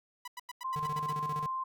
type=tone bursts; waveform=sawtooth; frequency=987.8 Hz; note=B5; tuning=in tune; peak=-36 dBFS; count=8; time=0.25-1.111 s; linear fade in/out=5 ms; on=28 ms; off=91 ms
type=tone; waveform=sine; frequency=1046.5 Hz; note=C6; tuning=in tune; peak=-32 dBFS; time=0.64-1.64 s; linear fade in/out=10 ms
type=tone with tremolo; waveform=square; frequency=150.6 Hz; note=D3; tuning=44 cents sharp; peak=-37 dBFS; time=0.76-1.46 s; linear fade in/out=0 ms; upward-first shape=square; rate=15 Hz; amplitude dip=75%
effects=none